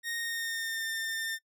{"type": "tone with pitch glide", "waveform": "sawtooth", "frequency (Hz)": [1857, 1803.1], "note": ["A#6", "A6"], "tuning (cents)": [-7, 42], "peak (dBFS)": -29, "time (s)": [0.03, 1.39], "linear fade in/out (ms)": 50, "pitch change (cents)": -51, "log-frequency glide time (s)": [0.18, 0.86], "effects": ["noise-tail reverb RT60 0.1 s tail -24 dB re dry"]}